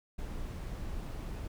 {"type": "noise", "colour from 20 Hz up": "brown", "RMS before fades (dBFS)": -39, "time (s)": [0.18, 1.48], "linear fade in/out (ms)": 10, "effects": []}